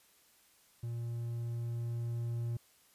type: tone with level ramp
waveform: triangle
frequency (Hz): 117.7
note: A#2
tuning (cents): +17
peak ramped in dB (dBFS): -34 to -31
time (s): 0.83-2.57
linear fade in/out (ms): 5
effects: white hiss -66 dBFS RMS until 2.94 s + resampled to 32000 Hz